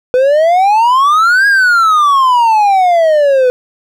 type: exponential two-way sweep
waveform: triangle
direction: up then down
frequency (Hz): 493.9 to 1654 to 493.9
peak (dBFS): -4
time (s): 0.14-3.5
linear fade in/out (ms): 0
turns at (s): 1.47
effects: none